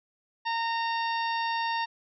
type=harmonic tone; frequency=920 Hz; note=A#5; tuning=23 cents flat; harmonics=1 / 2 / 3 / 4 / 5 / 6; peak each=-28 / -34 / -38 / -40 / -42 / -44 dBFS; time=0.45-1.86 s; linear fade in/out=20 ms; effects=none